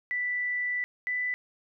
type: tone pair in turn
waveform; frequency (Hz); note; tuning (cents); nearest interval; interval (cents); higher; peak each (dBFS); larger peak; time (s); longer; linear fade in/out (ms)
sine; 1975.5 / 1989.2; B6 / B6; 0 / +12; unison; 12; second; -27; neither; 0.11-0.84 / 1.07-1.34; first; 0
effects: none